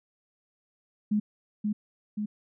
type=tone with echo; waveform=sine; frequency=210 Hz; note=G#3; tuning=19 cents sharp; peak=-22 dBFS; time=1.11-1.2 s; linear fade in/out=10 ms; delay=530 ms; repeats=2; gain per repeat=-3 dB; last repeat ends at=2.26 s; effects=none